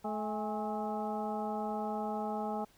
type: harmonic tone with a mistuned harmonic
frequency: 215.6 Hz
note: A3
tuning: 35 cents flat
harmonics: 1 / 2 / 3 / 4 / 5 / 6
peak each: -38 / -41 / -41 / -37 / -49 / -47 dBFS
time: 0.04-2.65 s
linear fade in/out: 10 ms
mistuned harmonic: 4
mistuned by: -75 cents
effects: pink hiss -65 dBFS RMS until 2.77 s